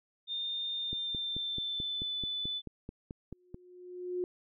sine tone with pitch glide, 3625 to 3495 Hz, A#7 to A7, -49 to -12 cents, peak -33 dBFS, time 0.27-2.62 s, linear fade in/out 50 ms, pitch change -63 cents, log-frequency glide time 0.76-2.15 s
click train, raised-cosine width 3 ms, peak -28 dBFS, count 13, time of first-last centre 0.93-3.544 s, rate 4.59 Hz
sine tone with exponential growth, 360 Hz, F#4, 47 cents flat, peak -29 dBFS, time 3.32-4.24 s, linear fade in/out 1 ms, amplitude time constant 200 ms
effects none

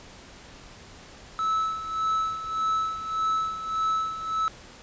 triangle tone with tremolo, 1304 Hz, E6, 19 cents flat, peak -20 dBFS, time 1.39-4.48 s, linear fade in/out 0 ms, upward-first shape sine, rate 1.7 Hz, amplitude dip 70%, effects pink hiss -47 dBFS RMS until 4.82 s + resampled to 16000 Hz

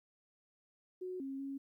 sine tone with pitch steps, 367.5 / 270.3 / 274.4 Hz, F#4 / C#4 / C#4, -12 / -44 / -17 cents, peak -39 dBFS, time 1.01-1.58 s, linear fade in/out 10 ms, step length 190 ms, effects 13-bit

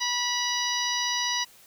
harmonic tone, 975 Hz, B5, 23 cents flat, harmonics 1 / 2 / 3 / 4 / 5 / 6, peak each -32 / -32 / -32 / -32 / -32 / -32 dBFS, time 0-1.45 s, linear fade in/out 20 ms, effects white hiss -54 dBFS RMS until 1.66 s

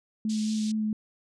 sine tone with vibrato, 215.9 Hz, A3, 33 cents flat, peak -25 dBFS, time 0.25-0.93 s, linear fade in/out 2 ms, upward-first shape sine, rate 4.5 Hz, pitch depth 13 cents each way
pink band-pass noise, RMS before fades -42 dBFS, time 0.29-0.72 s, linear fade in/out 10 ms, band 3600 to 7700 Hz, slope 24 dB/octave
effects resampled to 24000 Hz

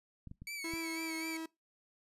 clicks, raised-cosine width 5 ms, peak -35 dBFS, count 4, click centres 0.273 / 0.314 / 0.42 / 0.737 s
sawtooth tone with vibrato, 2259 Hz, C#7, 32 cents sharp, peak -37 dBFS, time 0.47-1.37 s, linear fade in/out 2 ms, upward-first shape sine, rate 4 Hz, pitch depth 60 cents each way
45% pulse tone with pitch glide, 329.6 to 323.2 Hz, E4 to E4, 0 to -34 cents, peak -39 dBFS, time 0.64-1.46 s, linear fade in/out 5 ms, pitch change -34 cents, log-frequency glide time 0.75-1.13 s
effects noise-tail reverb RT60 0.2 s tail -22 dB re dry + resampled to 32000 Hz

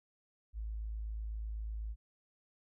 sine tone, 54 Hz, A1, 32 cents flat, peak -37 dBFS, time 0.53-1.96 s, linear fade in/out 50 ms, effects none

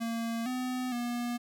square tone with pitch steps, 229.7 / 253.2 / 240.4 Hz, A#3 / B3 / B3, -25 / +43 / -46 cents, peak -32 dBFS, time 0-1.38 s, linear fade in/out 20 ms, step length 460 ms, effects none

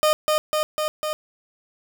30% pulse tone with echo, 613 Hz, D#5, 26 cents flat, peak -13 dBFS, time 0.03-0.13 s, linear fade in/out 0 ms, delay 250 ms, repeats 4, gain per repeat -2 dB, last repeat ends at 1.13 s, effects none

